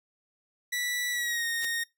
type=tone with pitch glide; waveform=sawtooth; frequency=1959 to 1855.5 Hz; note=B6 to A#6; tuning=-15 to -9 cents; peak=-25 dBFS; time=0.72-1.84 s; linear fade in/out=10 ms; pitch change=-94 cents; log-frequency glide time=1.11-1.45 s
type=noise with exponential growth; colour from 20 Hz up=white; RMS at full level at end=-35 dBFS; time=1.55-1.65 s; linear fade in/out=1 ms; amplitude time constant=21 ms
effects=noise-tail reverb RT60 0.2 s tail -23 dB re dry